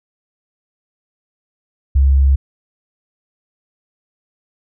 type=tone; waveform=sine; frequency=68.1 Hz; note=C#2; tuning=30 cents flat; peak=-8 dBFS; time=1.95-2.36 s; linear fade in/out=10 ms; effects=none